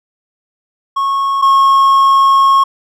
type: tone pair in turn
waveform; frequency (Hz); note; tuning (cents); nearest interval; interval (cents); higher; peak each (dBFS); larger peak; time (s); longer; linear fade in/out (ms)
triangle; 1097 / 1089.4; C#6 / C#6; -18 / -30; unison; 12; first; -10 / -4; second; 0.96-1.42 / 1.42-2.64; second; 10
effects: none